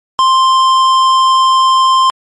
triangle tone with tanh clipping, 1048 Hz, C6, 2 cents sharp, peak -8 dBFS, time 0.19-2.1 s, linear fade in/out 0 ms, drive 17 dB, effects MP3 48 kbps

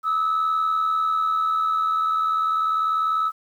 sine tone pair together, 1218.7 / 1299 Hz, D#6 / E6, -36 / -26 cents, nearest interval minor second, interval 110 cents, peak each -27 / -18 dBFS, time 0.03-3.32 s, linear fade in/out 50 ms, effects tanh soft clip ceiling -16 dBFS + 9-bit

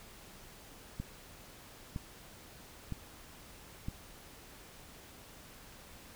click train, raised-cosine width 5 ms, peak -25 dBFS, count 4, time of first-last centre 1-3.885 s, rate 1.04 Hz, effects pink hiss -54 dBFS RMS until 6.15 s

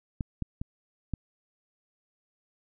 clicks, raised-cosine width 5 ms, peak -18 / -18 / -21 / -18 dBFS, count 4, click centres 0.208 / 0.423 / 0.615 / 1.137 s, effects none

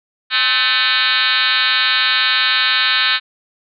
sine tone with frequency modulation, 2723 Hz, F7, 44 cents flat, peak -12 dBFS, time 0.3-3.2 s, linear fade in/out 50 ms, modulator 238 Hz, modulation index 6, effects none

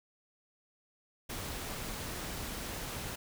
pink noise, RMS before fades -40 dBFS, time 1.29-3.16 s, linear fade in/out 10 ms, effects none

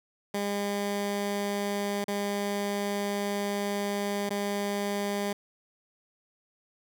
15% pulse tone with dropouts, 202.5 Hz, G#3, 43 cents flat, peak -22 dBFS, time 0.34-5.33 s, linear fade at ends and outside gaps 5 ms, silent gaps 2.043-2.08 / 4.293-4.305 s, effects none

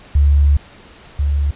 sine tone pair in turn, 71.6 / 71.6 Hz, D2 / D2, -43 / -43 cents, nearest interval unison, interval 0 cents, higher neither, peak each -8 / -13 dBFS, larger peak first, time 0.15-0.57 / 1.19-1.51 s, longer first, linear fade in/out 5 ms, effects pink hiss -42 dBFS RMS until 1.55 s + resampled to 8000 Hz

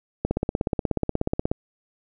click train, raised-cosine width 2 ms, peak -9 dBFS, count 22, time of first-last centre 0.25-1.515 s, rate 16.6 Hz, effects none

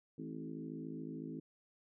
harmonic tone with a mistuned harmonic, 53.8 Hz, A1, 38 cents flat, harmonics 3 / 4 / 5 / 6 / 7 / 8, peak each -48 / -50 / -46 / -48 / -55 / -55 dBFS, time 0.18-1.4 s, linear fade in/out 5 ms, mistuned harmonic 5, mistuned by -37 cents, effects none

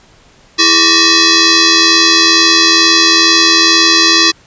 sine tone with frequency modulation, 329.4 Hz, E4, 1 cent flat, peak -5 dBFS, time 0.58-4.32 s, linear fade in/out 20 ms, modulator 741 Hz, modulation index 7.4, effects pink hiss -45 dBFS RMS until 4.46 s + resampled to 16000 Hz

